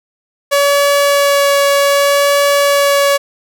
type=tone with vibrato; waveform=sawtooth; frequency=566 Hz; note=C#5; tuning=36 cents sharp; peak=-5 dBFS; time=0.51-3.18 s; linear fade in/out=20 ms; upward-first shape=sine; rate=0.65 Hz; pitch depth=8 cents each way; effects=none